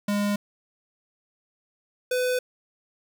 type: tone pair in turn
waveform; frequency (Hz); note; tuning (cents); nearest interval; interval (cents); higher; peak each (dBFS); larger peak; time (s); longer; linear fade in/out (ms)
square; 204.7 / 501.7; G#3 / B4; -25 / +27; octave + major third; 1552; second; -23; neither; 0.08-0.36 / 2.11-2.39; neither; 5
effects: 9-bit